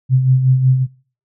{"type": "tone with tremolo", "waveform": "sine", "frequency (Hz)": 130, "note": "C3", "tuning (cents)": -11, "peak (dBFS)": -7, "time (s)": [0.09, 0.87], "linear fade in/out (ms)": 50, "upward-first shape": "sine", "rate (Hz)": 5.4, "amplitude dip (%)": 55, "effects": ["noise-tail reverb RT60 0.4 s tail -21 dB re dry"]}